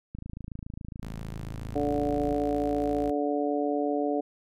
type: click train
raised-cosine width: 5 ms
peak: -25 dBFS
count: 60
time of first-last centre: 0.15-2.319 s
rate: 27.2 Hz
type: tone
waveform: sawtooth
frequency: 54.7 Hz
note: A1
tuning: 9 cents flat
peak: -33 dBFS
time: 1.02-3.11 s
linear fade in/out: 5 ms
type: harmonic tone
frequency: 145.3 Hz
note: D3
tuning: 18 cents flat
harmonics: 2 / 3 / 4 / 5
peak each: -28 / -30 / -31 / -32 dBFS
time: 1.75-4.21 s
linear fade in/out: 10 ms
effects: MP3 96 kbps